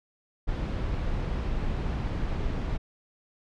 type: noise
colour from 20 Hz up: brown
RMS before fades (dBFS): -29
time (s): 0.47-2.78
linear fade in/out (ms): 20
effects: low-pass 4000 Hz 12 dB/octave